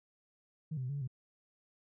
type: tone with pitch steps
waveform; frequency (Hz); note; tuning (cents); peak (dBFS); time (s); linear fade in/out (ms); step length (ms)
sine; 156.5 / 130.1 / 126.1 / 141.6 / 142.4 / 127.7; D#3 / C3 / B2 / C#3 / C#3 / C3; +10 / -9 / +36 / +37 / +47 / -42; -34; 0.71-1.076; 10; 61
effects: tanh soft clip ceiling -30 dBFS